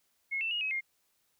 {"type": "tone with pitch steps", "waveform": "sine", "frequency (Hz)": [2171, 2672, 2873, 2551, 2125], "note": ["C#7", "E7", "F7", "D#7", "C7"], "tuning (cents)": [-37, 23, 48, 43, 26], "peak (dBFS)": -30, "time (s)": [0.31, 0.81], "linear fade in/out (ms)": 20, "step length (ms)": 100, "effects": ["white hiss -74 dBFS RMS until 1.39 s"]}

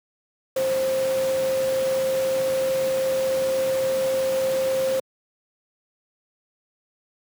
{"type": "tone in noise", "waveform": "sine", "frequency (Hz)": 528, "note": "C5", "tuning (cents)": 16, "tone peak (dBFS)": -20, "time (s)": [0.56, 5], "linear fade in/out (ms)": 5, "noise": "pink", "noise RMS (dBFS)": -33, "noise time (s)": [0.56, 5], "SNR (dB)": 10, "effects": ["high-pass 150 Hz 12 dB/octave"]}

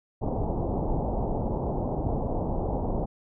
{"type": "low-pass noise", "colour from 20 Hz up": "pink", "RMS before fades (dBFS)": -28, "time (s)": [0.21, 3.06], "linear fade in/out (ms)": 20, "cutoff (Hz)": 890, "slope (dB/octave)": 48, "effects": []}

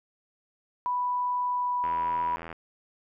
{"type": "tone with pitch glide", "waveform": "sine", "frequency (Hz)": [987.8, 978.7], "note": ["B5", "B5"], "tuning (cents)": [0, -16], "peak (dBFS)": -25, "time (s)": [0.86, 2.36], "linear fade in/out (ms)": 0, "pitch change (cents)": -16, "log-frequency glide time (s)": [1.5, 2.21]}
{"type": "click train", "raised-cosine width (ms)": 0.5, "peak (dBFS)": -24, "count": 58, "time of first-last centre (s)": [1.84, 2.528], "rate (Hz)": 82.9}
{"effects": []}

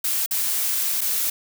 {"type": "noise with dropouts", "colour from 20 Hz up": "blue", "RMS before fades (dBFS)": -23, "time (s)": [0.04, 1.3], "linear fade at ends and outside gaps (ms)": 5, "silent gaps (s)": [[0.262, 0.309], [1.009, 1.014]], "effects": []}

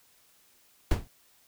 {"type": "noise with exponential decay", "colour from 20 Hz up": "brown", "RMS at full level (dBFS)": -18, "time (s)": [0.91, 1.08], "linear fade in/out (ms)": 2, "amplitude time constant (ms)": 36, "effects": ["white hiss -63 dBFS RMS until 1.47 s"]}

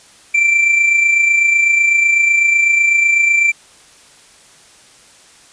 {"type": "tone with amplitude modulation", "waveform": "triangle", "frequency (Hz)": 2349, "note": "D7", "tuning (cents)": 0, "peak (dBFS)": -6, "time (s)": [0.34, 3.52], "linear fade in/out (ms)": 10, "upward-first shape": "sine", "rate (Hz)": 28, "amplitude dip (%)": 45, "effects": ["white hiss -45 dBFS RMS until 5.52 s", "resampled to 22050 Hz"]}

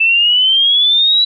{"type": "exponential sweep", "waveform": "sine", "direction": "up", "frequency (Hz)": [2638, 3951], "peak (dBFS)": -8, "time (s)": [0, 1.25], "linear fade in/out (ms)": 10, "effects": []}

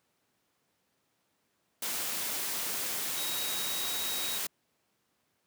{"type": "tone in noise", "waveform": "sine", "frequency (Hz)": 3806, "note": "A#7", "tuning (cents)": 35, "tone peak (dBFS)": -37, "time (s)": [3.17, 4.38], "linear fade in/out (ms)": 5, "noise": "white", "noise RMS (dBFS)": -34, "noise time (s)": [1.82, 4.47], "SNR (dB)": -6, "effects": ["pink hiss -75 dBFS RMS until 5.46 s", "high-pass 150 Hz 12 dB/octave"]}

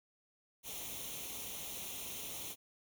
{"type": "noise with comb filter", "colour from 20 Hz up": "white", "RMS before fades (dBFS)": -44, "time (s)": [0.63, 2.56], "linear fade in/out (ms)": 50, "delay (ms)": 0.31, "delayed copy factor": 0.7, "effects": []}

